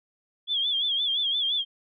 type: tone with vibrato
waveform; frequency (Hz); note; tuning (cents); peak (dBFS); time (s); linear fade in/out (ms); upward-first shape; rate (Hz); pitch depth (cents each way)
sine; 3353; G#7; +16; -23; 0.47-1.65; 50; sine; 5.8; 94
effects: none